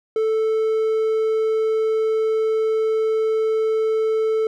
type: tone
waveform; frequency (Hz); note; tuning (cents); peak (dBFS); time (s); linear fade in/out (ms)
triangle; 440; A4; 0; -15; 0.16-4.47; 2
effects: none